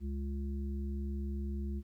harmonic tone, 69.3 Hz, C#2, in tune, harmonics 1 / 3 / 5, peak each -35 / -41 / -48 dBFS, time 0-1.83 s, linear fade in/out 50 ms, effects 12-bit

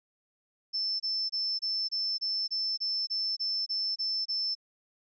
sine tone bursts, 5300 Hz, E8, 9 cents sharp, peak -28 dBFS, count 13, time 0.73-4.552 s, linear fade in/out 20 ms, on 270 ms, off 26 ms, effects none

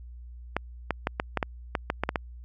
clicks, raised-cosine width 0.5 ms, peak -10 dBFS, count 11, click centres 0.566 / 0.907 / 1.071 / 1.199 / 1.373 / 1.428 / 1.752 / 1.901 / 2.036 / 2.091 / 2.158 s, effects added 60 Hz sine -41 dBFS peak until 2.44 s

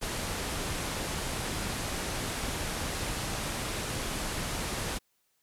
pink low-pass noise, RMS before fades -34 dBFS, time 0.01-4.99 s, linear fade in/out 20 ms, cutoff 12000 Hz, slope 48 dB/octave, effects white hiss -74 dBFS RMS until 5.42 s

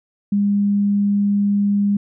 sine tone, 202.6 Hz, G#3, 43 cents flat, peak -14 dBFS, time 0.32-1.97 s, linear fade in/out 5 ms, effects none

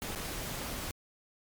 pink noise with dropouts, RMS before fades -38 dBFS, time 0.02-0.91 s, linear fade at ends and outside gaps 0 ms, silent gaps 0.15-0.158 s, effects MP3 96 kbps

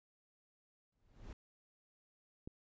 brown noise with exponential growth, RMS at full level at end -45 dBFS, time 0.92-1.33 s, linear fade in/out 5 ms, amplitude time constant 87 ms
click, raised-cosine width 3 ms, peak -33 dBFS, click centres 2.475 s
effects resampled to 16000 Hz

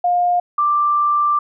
sine tone pair in turn, 709 / 1179 Hz, F5 / D6, +26 / +6 cents, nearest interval major sixth, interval 880 cents, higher second, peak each -13 dBFS, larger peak neither, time 0.04-0.4 / 0.58-1.39 s, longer second, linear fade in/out 5 ms, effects none

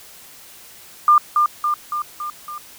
sine tone with echo, 1200 Hz, D6, 37 cents sharp, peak -8 dBFS, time 1.08-1.18 s, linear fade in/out 2 ms, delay 280 ms, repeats 5, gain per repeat -4 dB, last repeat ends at 2.58 s, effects white hiss -43 dBFS RMS until 2.78 s

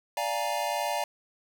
square chord, Bb dominant seventh, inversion first, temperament equal, 587.3 / 698.5 / 830.6 / 932.3 Hz, D5 / F5 / Ab5 / Bb5, 0 / 0 / 0 / 0 cents, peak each -34 dBFS, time 0.17-1.04 s, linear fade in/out 2 ms, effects none

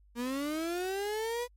35% pulse linear sweep, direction up, 233.1 to 493.9 Hz, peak -30 dBFS, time 0.15-1.48 s, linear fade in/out 50 ms, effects added 50 Hz sine -58 dBFS peak until 1.56 s + MP3 64 kbps

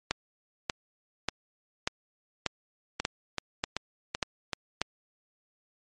two click trains, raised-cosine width 0.2 ms, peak -9 / -12 dBFS, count 9 / 5, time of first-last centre 0.11-4.816 / 3-4.533 s, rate 1.7 / 2.61 Hz, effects MP3 48 kbps

